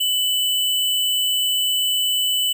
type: tone with sample-and-hold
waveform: sine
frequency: 2989 Hz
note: F#7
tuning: 17 cents sharp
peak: -17 dBFS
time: 0-2.53 s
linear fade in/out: 10 ms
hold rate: 11025 Hz
effects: none